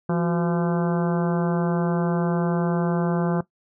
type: harmonic tone with a mistuned harmonic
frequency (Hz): 170.8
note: F3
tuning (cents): -38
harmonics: 1 / 2 / 3 / 4 / 5 / 6 / 7 / 8 / 9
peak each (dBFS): -21 / -27 / -31 / -33 / -35 / -37 / -38 / -39 / -40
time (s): 0.09-3.41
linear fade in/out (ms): 5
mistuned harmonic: 2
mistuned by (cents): +96
effects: noise-tail reverb RT60 0.1 s tail -17 dB re dry